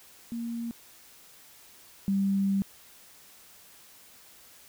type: tone pair in turn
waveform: sine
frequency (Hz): 233.1 / 196.22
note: A#3 / G3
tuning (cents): 0 / +2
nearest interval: minor third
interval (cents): 298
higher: first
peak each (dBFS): -31 / -23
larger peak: second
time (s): 0.32-0.71 / 2.08-2.62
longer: second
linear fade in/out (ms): 0
effects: white hiss -54 dBFS RMS until 4.68 s